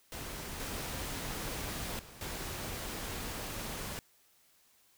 pink noise with level steps, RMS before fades -42 / -39 / -52 / -40 dBFS, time 0.12-3.99 s, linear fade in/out 0 ms, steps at 0.6 / 1.99 / 2.21 s, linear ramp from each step 2 ms, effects white hiss -67 dBFS RMS until 4.97 s

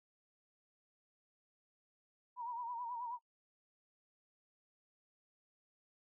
sine tone with vibrato, 955 Hz, A#5, 42 cents sharp, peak -40 dBFS, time 2.36-3.19 s, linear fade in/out 50 ms, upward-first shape sine, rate 9.3 Hz, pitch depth 72 cents each way, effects noise-tail reverb RT60 0.1 s tail -22 dB re dry

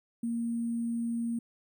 sine tone with sample-and-hold, 233.1 Hz, A#3, in tune, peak -29 dBFS, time 0.23-1.39 s, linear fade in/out 5 ms, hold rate 8820 Hz, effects none

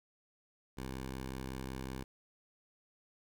10% pulse tone, 65.41 Hz, C2, in tune, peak -32 dBFS, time 0.77-2.04 s, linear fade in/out 10 ms, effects none

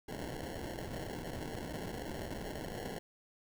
white noise with sample-and-hold, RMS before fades -42 dBFS, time 0.08-2.99 s, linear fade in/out 5 ms, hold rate 1225 Hz, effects none

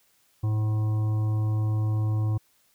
harmonic tone with a mistuned harmonic, 107.9 Hz, A2, 33 cents flat, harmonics 1 / 3 / 5 / 7 / 9 / 10, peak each -22 / -38 / -47 / -47 / -50 / -48 dBFS, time 0.43-2.38 s, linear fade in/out 10 ms, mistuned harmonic 5, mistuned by -36 cents, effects white hiss -65 dBFS RMS until 2.74 s

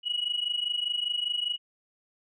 sine tone pair together, 2903 / 2928 Hz, F#7 / F#7, -34 / -19 cents, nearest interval unison, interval 15 cents, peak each -29 / -29 dBFS, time 0.03-1.58 s, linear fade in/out 50 ms, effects tanh soft clip ceiling -21 dBFS

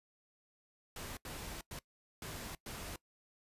pink noise bursts at uneven times, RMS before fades -45 dBFS, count 5, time 0.96-1.17 / 1.25-1.61 / 1.71-1.79 / 2.22-2.55 / 2.66-2.96 s, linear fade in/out 2 ms, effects noise-tail reverb RT60 0.1 s tail -21 dB re dry + resampled to 32000 Hz

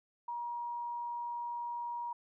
sine tone, 952 Hz, A#5, 36 cents sharp, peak -36 dBFS, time 0.28-2.13 s, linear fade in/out 5 ms, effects none

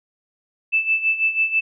sine tone with tremolo, 2637 Hz, E7, in tune, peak -14 dBFS, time 0.72-1.61 s, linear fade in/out 20 ms, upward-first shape sine, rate 6.1 Hz, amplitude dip 75%, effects none

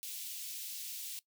white high-pass noise, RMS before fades -43 dBFS, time 0.03-1.19 s, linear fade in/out 0 ms, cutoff 2700 Hz, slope 24 dB/octave, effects noise-tail reverb RT60 0.1 s tail -19 dB re dry

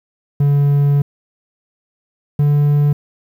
triangle tone pair in turn, 142.8 / 145.72 Hz, D3 / D3, -48 / -13 cents, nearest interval unison, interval 35 cents, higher second, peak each -8 dBFS, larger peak neither, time 0.4-1.02 / 2.39-2.93 s, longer first, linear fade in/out 5 ms, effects 8-bit

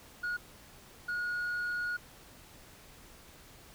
sine tone bursts at uneven times, 1445 Hz, F#6, 41 cents flat, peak -29 dBFS, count 2, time 0.23-0.37 / 1.08-1.97 s, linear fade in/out 10 ms, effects tanh soft clip ceiling -31 dBFS + pink hiss -55 dBFS RMS until 3.74 s

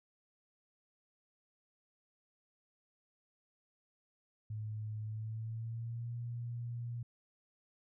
sine tone with pitch glide, 107.8 to 118.92 Hz, A2 to A#2, -35 to +35 cents, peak -38 dBFS, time 4.5-7.03 s, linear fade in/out 5 ms, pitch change +170 cents, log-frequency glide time 5.03-6.15 s, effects none

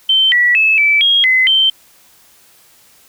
sine tone with pitch steps, 3099 / 1944 / 2603 / 2314 / 3269 / 2038 / 3114 Hz, G7 / B6 / E7 / D7 / G#7 / C7 / G7, -21 / -28 / -22 / -26 / -28 / -46 / -12 cents, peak -8 dBFS, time 0.09-1.7 s, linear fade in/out 5 ms, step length 230 ms, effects white hiss -48 dBFS RMS until 3.08 s

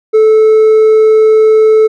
sine tone with hard clipping, 436.3 Hz, A4, 15 cents flat, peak -4 dBFS, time 0.13-1.88 s, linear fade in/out 20 ms, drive 2 dB, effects none

